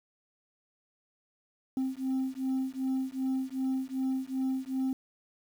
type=beating tone pair; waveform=sine; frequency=261.6 / 264.2 Hz; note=C4 / C4; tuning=0 / +17 cents; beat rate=2.6 Hz; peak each=-30 dBFS; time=1.77-4.93 s; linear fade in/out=2 ms; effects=tanh soft clip ceiling -26 dBFS + 9-bit